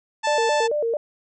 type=harmonic tone; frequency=880 Hz; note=A5; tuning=in tune; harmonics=1 / 2 / 3 / 4 / 5 / 6 / 7 / 8 / 9; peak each=-22 / -28 / -32 / -34 / -36 / -38 / -39 / -40 / -41 dBFS; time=0.23-0.68 s; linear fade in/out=20 ms
type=tone with vibrato; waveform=sine; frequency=523.3 Hz; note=C5; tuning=in tune; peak=-20 dBFS; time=0.27-0.97 s; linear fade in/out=2 ms; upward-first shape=square; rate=4.5 Hz; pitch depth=220 cents each way
effects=none